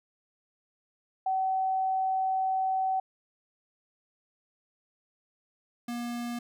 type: tone pair in turn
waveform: sine / square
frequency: 760 / 238.8 Hz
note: F#5 / A#3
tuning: +46 / +42 cents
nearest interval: octave + minor sixth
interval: 2004 cents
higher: first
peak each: -25 / -33 dBFS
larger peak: first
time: 1.26-3 / 5.88-6.39 s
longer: first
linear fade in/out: 5 ms
effects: none